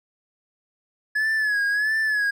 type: tone with vibrato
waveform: triangle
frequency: 1700 Hz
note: G#6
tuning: 40 cents sharp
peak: -18 dBFS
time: 1.15-2.31 s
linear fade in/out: 10 ms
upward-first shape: sine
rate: 1.5 Hz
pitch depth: 71 cents each way
effects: none